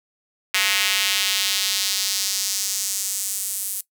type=tone with high-pass filter sweep; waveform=square; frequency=98.6 Hz; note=G2; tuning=11 cents sharp; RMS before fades=-23 dBFS; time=0.54-3.81 s; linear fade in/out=5 ms; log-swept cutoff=2300 to 10000 Hz; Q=1.5; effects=noise-tail reverb RT60 0.1 s tail -18 dB re dry